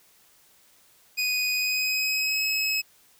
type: tone with pitch glide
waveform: 25% pulse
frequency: 2489 to 2568 Hz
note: D#7 to E7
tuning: 0 to -46 cents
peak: -20 dBFS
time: 1.17-2.82 s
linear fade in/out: 20 ms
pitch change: +54 cents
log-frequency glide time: 1.52-2.45 s
effects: white hiss -59 dBFS RMS until 3.19 s